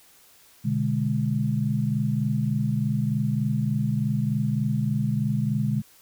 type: chord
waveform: sine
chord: G# diminished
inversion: first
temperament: equal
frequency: 123.47 / 146.83 / 207.7 Hz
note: B2 / D3 / G#3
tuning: 0 / 0 / 0 cents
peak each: -26 dBFS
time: 0.64-5.82 s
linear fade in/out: 20 ms
effects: white hiss -55 dBFS RMS until 6.01 s